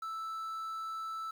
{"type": "tone with quantisation", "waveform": "triangle", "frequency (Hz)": 1318.5, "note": "E6", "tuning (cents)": 0, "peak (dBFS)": -35, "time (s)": [0.02, 1.31], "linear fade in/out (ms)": 5, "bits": 10, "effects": []}